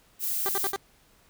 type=noise; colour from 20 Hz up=violet; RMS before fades=-29 dBFS; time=0.19-0.73 s; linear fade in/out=50 ms
type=tone bursts; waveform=15% pulse; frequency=393.5 Hz; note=G4; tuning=7 cents sharp; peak=-21 dBFS; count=4; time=0.46-0.761 s; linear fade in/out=0 ms; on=28 ms; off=63 ms
effects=pink hiss -61 dBFS RMS until 1.29 s